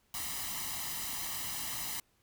white noise with comb filter, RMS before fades -38 dBFS, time 0.14-2 s, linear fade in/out 2 ms, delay 1 ms, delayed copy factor +0.7, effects pink hiss -72 dBFS RMS until 2.22 s

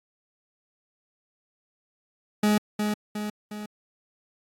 40% pulse tone with echo, 210 Hz, G#3, 19 cents sharp, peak -18 dBFS, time 2.43-2.58 s, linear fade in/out 5 ms, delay 360 ms, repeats 3, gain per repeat -5 dB, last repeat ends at 3.66 s, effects AAC 48 kbps

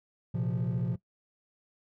triangle chord, Bb suspended second, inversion none, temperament equal, 116.54 / 130.81 / 174.61 Hz, Bb2 / C3 / F3, 0 / 0 / 0 cents, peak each -29 dBFS, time 0.34-0.96 s, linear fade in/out 10 ms, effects noise-tail reverb RT60 0.1 s tail -20 dB re dry + tanh soft clip ceiling -23 dBFS

